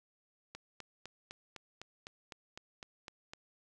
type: click train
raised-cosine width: 0.2 ms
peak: -28 dBFS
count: 12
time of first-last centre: 0.55-3.335 s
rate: 3.95 Hz
effects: none